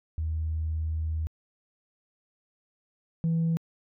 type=tone pair in turn; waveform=sine; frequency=79.3 / 164.57 Hz; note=D#2 / E3; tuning=+33 / -3 cents; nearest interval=octave + minor second; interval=1264 cents; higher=second; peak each=-26 / -21 dBFS; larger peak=second; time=0.18-1.27 / 3.24-3.57 s; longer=first; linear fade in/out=0 ms; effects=tanh soft clip ceiling -21 dBFS